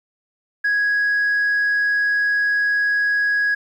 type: tone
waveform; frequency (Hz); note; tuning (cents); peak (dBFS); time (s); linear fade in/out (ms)
sine; 1661.2; G#6; 0; -14; 0.64-3.55; 10
effects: tanh soft clip ceiling -14 dBFS + 9-bit